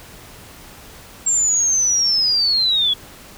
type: linear sweep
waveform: sine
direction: down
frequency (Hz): 7459 to 3329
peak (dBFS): -14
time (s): 1.26-2.94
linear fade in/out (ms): 10
effects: pink hiss -41 dBFS RMS until 3.37 s